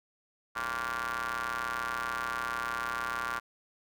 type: ring-modulated tone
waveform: sawtooth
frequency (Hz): 120.3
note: B2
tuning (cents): -45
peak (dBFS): -25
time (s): 0.55-3.4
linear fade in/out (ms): 20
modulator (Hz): 1280
effects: none

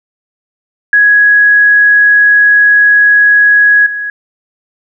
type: tone with level steps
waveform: sine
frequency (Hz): 1668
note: G#6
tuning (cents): +7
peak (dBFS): -3 / -15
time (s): 0.93-4.1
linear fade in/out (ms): 2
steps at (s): 3.86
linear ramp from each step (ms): 5
effects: none

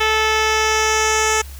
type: tone with low-pass filter sweep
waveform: 10% pulse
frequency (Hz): 436.2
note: A4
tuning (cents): -15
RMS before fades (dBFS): -17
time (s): 0-1.42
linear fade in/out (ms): 10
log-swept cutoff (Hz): 4000 to 7500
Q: 2.2
effects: added 68 Hz sine -32 dBFS peak until 1.59 s + white hiss -42 dBFS RMS until 1.59 s

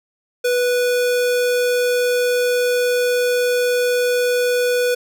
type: tone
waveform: square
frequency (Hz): 491.8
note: B4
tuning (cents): -7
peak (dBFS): -16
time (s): 0.44-4.95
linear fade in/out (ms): 10
effects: none

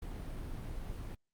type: noise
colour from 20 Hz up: brown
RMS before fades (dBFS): -41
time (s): 0.02-1.15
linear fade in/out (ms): 5
effects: Opus 32 kbps

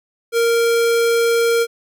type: tone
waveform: square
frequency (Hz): 464.8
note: A#4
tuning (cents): -5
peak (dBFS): -14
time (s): 0.32-1.67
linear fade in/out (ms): 50
effects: none

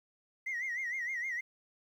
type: tone with vibrato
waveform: sine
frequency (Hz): 2000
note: B6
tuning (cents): +21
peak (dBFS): -32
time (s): 0.46-1.41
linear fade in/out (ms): 10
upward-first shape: sine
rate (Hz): 6.5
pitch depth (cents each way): 120
effects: tanh soft clip ceiling -31 dBFS + 11-bit

